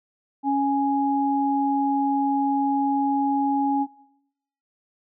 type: tone pair together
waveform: sine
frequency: 277.2 / 831.2 Hz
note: C#4 / G#5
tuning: 0 / +1 cents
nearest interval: octave + perfect fifth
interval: 1901 cents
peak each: -22 dBFS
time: 0.43-3.87 s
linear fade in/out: 50 ms
effects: noise-tail reverb RT60 0.8 s tail -21 dB re dry